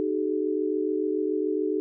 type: tone cluster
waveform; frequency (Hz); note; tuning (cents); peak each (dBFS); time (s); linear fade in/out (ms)
sine; 306 / 380 / 427; D#4 / F#4 / G#4; -29 / +46 / +48; -28; 0-1.8; 0
effects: none